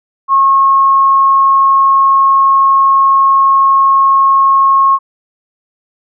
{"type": "tone", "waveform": "sine", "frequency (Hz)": 1087, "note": "C#6", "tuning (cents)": -34, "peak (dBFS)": -5, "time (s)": [0.28, 4.99], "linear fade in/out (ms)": 50, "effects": []}